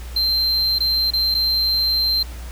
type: tone with dropouts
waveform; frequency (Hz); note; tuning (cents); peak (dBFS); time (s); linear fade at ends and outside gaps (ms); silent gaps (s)
triangle; 4134; C8; -22; -15; 0.16-2.23; 5; 0.786-0.804 / 1.106-1.134 / 1.344-1.348
effects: added 60 Hz sine -30 dBFS peak until 2.51 s + pink hiss -41 dBFS RMS until 2.51 s